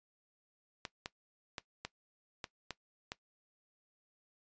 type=clicks; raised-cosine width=0.2 ms; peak=-22 dBFS; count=7; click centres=0.852 / 1.059 / 1.582 / 1.85 / 2.442 / 2.707 / 3.119 s; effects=noise-tail reverb RT60 0.1 s tail -18 dB re dry + resampled to 16000 Hz